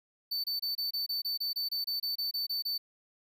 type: tone bursts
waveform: square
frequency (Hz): 4532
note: C#8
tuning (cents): +37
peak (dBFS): -31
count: 16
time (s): 0.31-2.78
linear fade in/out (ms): 10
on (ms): 130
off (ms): 26
effects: none